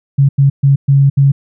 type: tone bursts at uneven times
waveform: sine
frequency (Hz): 138.59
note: C#3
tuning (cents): 0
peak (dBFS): -5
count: 5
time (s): 0.18-0.29 / 0.38-0.5 / 0.63-0.76 / 0.88-1.1 / 1.17-1.32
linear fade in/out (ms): 10
effects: none